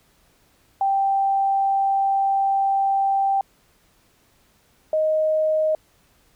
sine tone pair in turn, 784 / 624.2 Hz, G5 / D#5, 0 / +5 cents, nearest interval major third, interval 395 cents, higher first, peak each -17 dBFS, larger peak neither, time 0.81-3.41 / 4.93-5.75 s, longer first, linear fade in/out 2 ms, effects pink hiss -60 dBFS RMS until 6.35 s

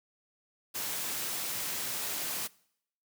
white noise, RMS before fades -35 dBFS, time 0.74-2.48 s, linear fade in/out 20 ms, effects noise-tail reverb RT60 0.7 s tail -23 dB re dry + high-pass 100 Hz 12 dB/octave

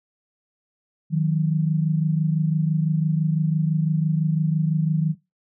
sine tone pair together, 155.94 / 181.9 Hz, D#3 / F#3, +4 / -29 cents, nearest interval minor third, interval 267 cents, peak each -19 / -23 dBFS, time 1.1-5.15 s, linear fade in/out 50 ms, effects noise-tail reverb RT60 0.2 s tail -18 dB re dry

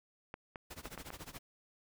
clicks, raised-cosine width 0.5 ms, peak -28 dBFS, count 5, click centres 0.341 / 0.558 / 0.856 / 0.977 / 1.104 s
pink noise with tremolo, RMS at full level -46 dBFS, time 0.7-1.39 s, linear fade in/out 10 ms, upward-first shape sine, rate 14 Hz, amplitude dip 90%
effects none

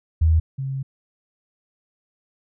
sine tone pair in turn, 80.3 / 134.8 Hz, E2 / C#3, -45 / -48 cents, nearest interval major sixth, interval 897 cents, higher second, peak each -13 / -24 dBFS, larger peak first, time 0.21-0.4 / 0.58-0.83 s, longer second, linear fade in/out 10 ms, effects none

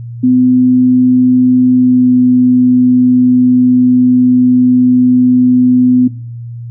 sine tone with pitch glide, 252.8 to 250.9 Hz, B3 to B3, +41 to +28 cents, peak -5 dBFS, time 0.23-6.08 s, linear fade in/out 10 ms, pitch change -13 cents, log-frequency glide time 1.73-2.11 s, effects noise-tail reverb RT60 0.5 s tail -17 dB re dry + added 118 Hz sine -22 dBFS peak until 6.7 s

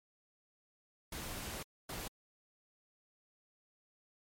pink noise bursts at uneven times, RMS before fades -43 dBFS, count 2, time 1.12-1.63 / 1.89-2.08 s, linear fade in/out 5 ms, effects MP3 64 kbps

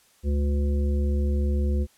harmonic tone, 71.8 Hz, D2, 39 cents flat, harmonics 1 / 3 / 5 / 7, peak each -21 / -31 / -35 / -38 dBFS, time 0.23-1.87 s, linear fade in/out 50 ms, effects white hiss -60 dBFS RMS until 1.97 s + low-pass 12000 Hz 12 dB/octave

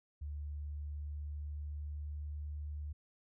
sine tone with pitch glide, 73.42 to 74.23 Hz, D2 to D2, 0 to +19 cents, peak -39 dBFS, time 0.21-2.93 s, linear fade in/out 10 ms, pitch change +19 cents, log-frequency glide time 0.36-2.43 s, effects none

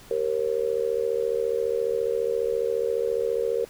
sine tone with amplitude modulation, 466.2 Hz, A#4, in tune, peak -18 dBFS, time 0.11-3.65 s, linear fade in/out 2 ms, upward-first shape sine, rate 74.6 Hz, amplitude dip 100%, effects pink hiss -49 dBFS RMS until 3.69 s

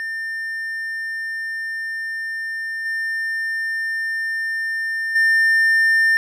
triangle tone with level steps, 1800 Hz, A6, 39 cents sharp, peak -22 / -19 / -11 dBFS, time 0-6.17 s, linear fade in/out 0 ms, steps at 2.85 / 5.15 s, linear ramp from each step 10 ms, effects none

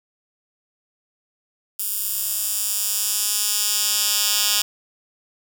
10% pulse tone with high-pass filter sweep, 207.7 Hz, G#3, in tune, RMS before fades -22 dBFS, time 1.79-4.62 s, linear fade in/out 5 ms, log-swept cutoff 11000 to 4000 Hz, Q 0.86, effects none

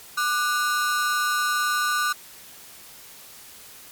45% pulse ring-modulated tone, 1336 Hz, E6, 23 cents sharp, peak -18 dBFS, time 0.17-2.13 s, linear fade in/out 10 ms, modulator 141 Hz, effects white hiss -45 dBFS RMS until 3.91 s + MP3 96 kbps

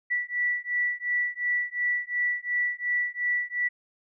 sine beating tone pair, 1956 / 1958.8 Hz, B6 / B6, -17 / -15 cents, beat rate 2.8 Hz, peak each -28 dBFS, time 0.1-3.69 s, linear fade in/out 20 ms, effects none

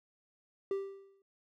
triangle tone with exponential decay, 392 Hz, G4, in tune, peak -27 dBFS, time 0.71-1.22 s, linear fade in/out 2 ms, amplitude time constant 110 ms, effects none

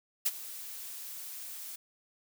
blue noise with ADSR envelope, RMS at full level -26 dBFS, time 0.25-1.76 s, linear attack 15 ms, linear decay 35 ms, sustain -17 dB, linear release 7 ms, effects none

